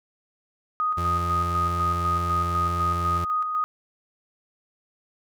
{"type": "tone with tremolo", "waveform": "sine", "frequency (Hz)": 1244.5, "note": "D#6", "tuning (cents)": 0, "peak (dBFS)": -21, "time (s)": [0.8, 3.64], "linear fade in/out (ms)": 0, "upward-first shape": "square", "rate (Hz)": 4, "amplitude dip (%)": 40}
{"type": "tone", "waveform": "35% pulse", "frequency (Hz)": 86.1, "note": "F2", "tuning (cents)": -24, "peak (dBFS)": -25, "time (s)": [0.97, 3.25], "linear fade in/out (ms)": 10}
{"effects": []}